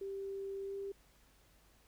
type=tone with pitch glide; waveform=sine; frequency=392 to 395.4 Hz; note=G4 to G4; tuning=0 to +15 cents; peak=-39 dBFS; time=0.01-0.92 s; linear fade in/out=5 ms; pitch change=+15 cents; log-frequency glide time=0.64-0.75 s; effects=added 50 Hz sine -68 dBFS peak until 1.87 s + pink hiss -68 dBFS RMS until 1.87 s